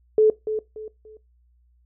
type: tone with echo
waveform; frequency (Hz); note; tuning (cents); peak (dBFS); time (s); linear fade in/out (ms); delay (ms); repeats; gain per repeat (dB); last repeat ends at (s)
sine; 432.7; A4; -29; -12; 0.18-0.3; 2; 290; 3; -10; 1.17
effects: noise-tail reverb RT60 0.2 s tail -20 dB re dry + added 60 Hz sine -57 dBFS peak until 1.85 s